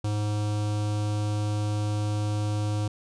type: tone with notch filter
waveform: square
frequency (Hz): 104.9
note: G#2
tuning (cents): +18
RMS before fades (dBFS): -27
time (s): 0.04-2.88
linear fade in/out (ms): 5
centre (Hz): 1900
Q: 1.4
effects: resampled to 22050 Hz